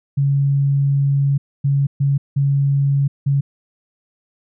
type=tone bursts at uneven times; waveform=sine; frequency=139.6 Hz; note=C#3; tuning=13 cents sharp; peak=-13 dBFS; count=5; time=0.17-1.38 / 1.64-1.87 / 2-2.18 / 2.36-3.08 / 3.26-3.41 s; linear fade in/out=10 ms; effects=none